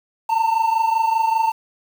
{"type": "tone pair together", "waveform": "triangle", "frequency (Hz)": [893.9, 919], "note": ["A5", "A#5"], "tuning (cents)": [27, -25], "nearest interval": "unison", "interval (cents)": 48, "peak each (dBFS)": [-15, -20], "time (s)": [0.29, 1.52], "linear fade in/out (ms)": 10, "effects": ["7-bit"]}